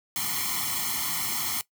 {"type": "noise with comb filter", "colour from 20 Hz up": "white", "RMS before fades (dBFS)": -29, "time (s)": [0.16, 1.61], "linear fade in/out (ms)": 0, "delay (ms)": 0.94, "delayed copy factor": 0.95, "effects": ["noise-tail reverb RT60 0.1 s tail -18 dB re dry", "high-pass 100 Hz 12 dB/octave"]}